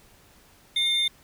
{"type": "tone pair together", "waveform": "triangle", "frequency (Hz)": [2138, 3596], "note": ["C7", "A7"], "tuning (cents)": [37, 37], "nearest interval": "major sixth", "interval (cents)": 900, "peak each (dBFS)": [-29, -20], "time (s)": [0.76, 1.08], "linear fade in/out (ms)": 5, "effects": ["pink hiss -56 dBFS RMS until 1.23 s"]}